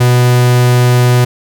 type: tone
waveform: 45% pulse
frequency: 123.47 Hz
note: B2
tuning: in tune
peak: -6 dBFS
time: 0-1.25 s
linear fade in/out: 10 ms
effects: none